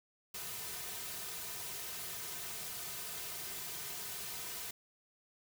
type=noise with comb filter; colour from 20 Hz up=white; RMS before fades=-43 dBFS; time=0.34-4.71 s; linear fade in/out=5 ms; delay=3.6 ms; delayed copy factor=-0.8; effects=none